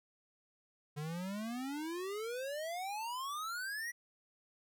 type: exponential sweep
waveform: square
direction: up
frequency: 145 to 1964 Hz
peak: -39 dBFS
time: 0.96-3.92 s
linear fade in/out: 20 ms
effects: none